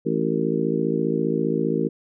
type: harmonic tone with a mistuned harmonic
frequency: 55 Hz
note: A1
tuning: in tune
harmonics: 3 / 4 / 5 / 6 / 7 / 8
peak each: -27 / -27 / -27 / -27 / -27 / -27 dBFS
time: 0.05-1.89 s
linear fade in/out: 20 ms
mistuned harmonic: 8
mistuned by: +75 cents
effects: none